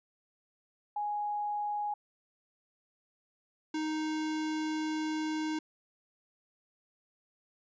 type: tone pair in turn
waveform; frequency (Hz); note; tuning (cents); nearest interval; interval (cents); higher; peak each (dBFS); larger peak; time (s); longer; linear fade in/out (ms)
sine / square; 830.6 / 311.1; G#5 / D#4; 0 / 0; octave + perfect fourth; 1700; first; -31 / -32; first; 0.96-1.94 / 3.74-5.59; second; 5
effects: resampled to 16000 Hz